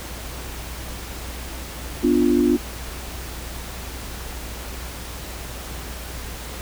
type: chord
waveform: sine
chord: B diminished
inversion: none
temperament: equal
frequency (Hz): 246.9 / 293.7 / 349.2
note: B3 / D4 / F4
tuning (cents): 0 / 0 / 0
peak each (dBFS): -19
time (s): 2.03-2.57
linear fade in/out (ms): 10
effects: added 60 Hz sine -34 dBFS peak until 6.61 s + pink hiss -35 dBFS RMS until 6.61 s